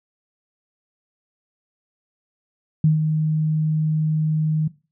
sine tone with ADSR envelope, 155.56 Hz, D#3, in tune, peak -11 dBFS, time 2.84-4.68 s, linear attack 3 ms, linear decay 140 ms, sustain -6 dB, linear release 8 ms, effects noise-tail reverb RT60 0.3 s tail -18 dB re dry

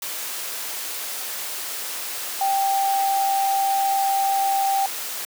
sine tone in noise, 784 Hz, G5, in tune, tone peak -18 dBFS, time 2.41-4.86 s, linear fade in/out 2 ms, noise white, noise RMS -30 dBFS, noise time 0.02-5.25 s, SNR +9 dB, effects high-pass 400 Hz 12 dB/octave

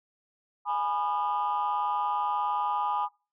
sine chord, G# minor, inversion none, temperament equal with one note detuned, 830.6 / 987.8 / 1217.5 Hz, G#5 / B5 / D#6, 0 / 0 / -38 cents, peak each -28 / -29 / -31 dBFS, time 0.65-3.09 s, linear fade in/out 50 ms, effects noise-tail reverb RT60 0.3 s tail -22 dB re dry + tanh soft clip ceiling -20 dBFS

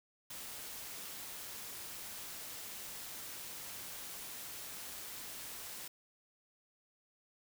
white noise with amplitude modulation, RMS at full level -45 dBFS, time 0.3-5.88 s, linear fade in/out 5 ms, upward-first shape sine, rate 199 Hz, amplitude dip 30%, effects none

